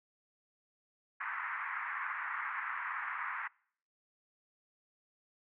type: band-pass noise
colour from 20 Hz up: pink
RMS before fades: -39 dBFS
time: 1.2-3.48 s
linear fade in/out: 10 ms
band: 990 to 2100 Hz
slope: 48 dB/octave
effects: noise-tail reverb RT60 0.6 s tail -26 dB re dry